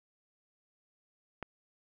click, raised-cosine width 0.5 ms, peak -23 dBFS, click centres 1.427 s, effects none

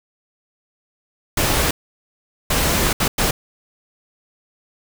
pink noise bursts at uneven times, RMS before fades -18 dBFS, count 4, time 1.37-1.71 / 2.5-2.93 / 3-3.08 / 3.18-3.31 s, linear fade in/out 5 ms, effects none

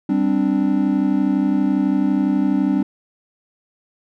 triangle chord, G suspended fourth, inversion none, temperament equal, 196 / 261.6 / 293.7 Hz, G3 / C4 / D4, 0 / 0 / 0 cents, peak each -18 / -18 / -17 dBFS, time 0.09-2.83 s, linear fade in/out 5 ms, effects none

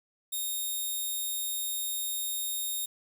5% pulse tone, 3700 Hz, A#7, 14 cents flat, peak -23 dBFS, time 0.32-2.86 s, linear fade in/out 10 ms, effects 9-bit

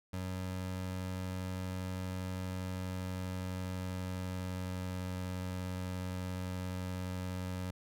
25% pulse tone with pitch glide, 92.5 to 91.7 Hz, F#2 to F#2, 0 to -15 cents, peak -33 dBFS, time 0.13-7.71 s, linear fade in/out 5 ms, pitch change -15 cents, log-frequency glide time 2.48-5.04 s, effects none

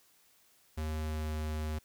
square tone with pitch glide, 77.78 to 77.2 Hz, D#2 to D#2, 0 to -13 cents, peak -34 dBFS, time 0.77-1.79 s, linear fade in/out 10 ms, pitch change -13 cents, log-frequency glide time 0.99-1.31 s, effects white hiss -66 dBFS RMS until 1.84 s

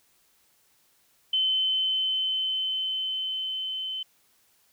sine tone with level ramp, 3061 Hz, G7, 42 cents flat, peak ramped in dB -21 to -30 dBFS, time 1.33-4.03 s, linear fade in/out 5 ms, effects white hiss -65 dBFS RMS until 4.72 s

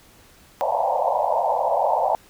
white band-pass noise, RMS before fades -21 dBFS, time 0.61-2.15 s, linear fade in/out 0 ms, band 520 to 950 Hz, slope 96 dB/octave, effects pink hiss -52 dBFS RMS until 2.29 s

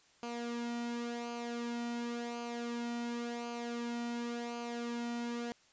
sawtooth tone with flanger, 237.2 Hz, A#3, 30 cents sharp, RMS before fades -39 dBFS, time 0.23-5.52 s, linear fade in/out 0 ms, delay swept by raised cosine 0.54 to 1.84 ms, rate 0.92 Hz, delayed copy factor -0.6, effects white hiss -66 dBFS RMS until 5.72 s + resampled to 16000 Hz

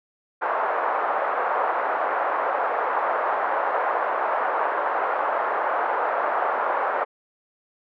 pink band-pass noise, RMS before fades -24 dBFS, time 0.41-7.05 s, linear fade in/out 20 ms, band 570 to 1400 Hz, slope 24 dB/octave, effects none

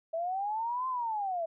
sine linear two-way sweep, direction up then down, 642 to 1046.5 to 642 Hz, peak -30 dBFS, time 0.13-1.46 s, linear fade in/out 10 ms, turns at 0.88 s, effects none

